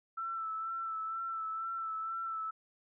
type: tone with vibrato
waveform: sine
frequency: 1328 Hz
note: E6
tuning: 12 cents sharp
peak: -35 dBFS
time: 0.17-2.51 s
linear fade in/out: 10 ms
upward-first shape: sine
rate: 2.1 Hz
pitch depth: 28 cents each way
effects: none